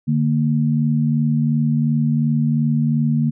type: tone pair together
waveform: sine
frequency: 148.4 / 231.2 Hz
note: D3 / A#3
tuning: +18 / -14 cents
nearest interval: minor sixth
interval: 768 cents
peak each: -17 / -18 dBFS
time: 0.07-3.31 s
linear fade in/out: 20 ms
effects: none